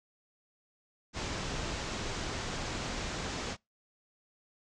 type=low-pass noise; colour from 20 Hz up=pink; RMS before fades=-37 dBFS; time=1.13-3.57 s; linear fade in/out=50 ms; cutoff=7400 Hz; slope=48 dB/octave; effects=noise-tail reverb RT60 0.2 s tail -25 dB re dry